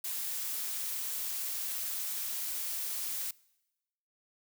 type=noise; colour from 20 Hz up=blue; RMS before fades=-36 dBFS; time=0.04-3.31 s; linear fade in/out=5 ms; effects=noise-tail reverb RT60 1.0 s tail -24 dB re dry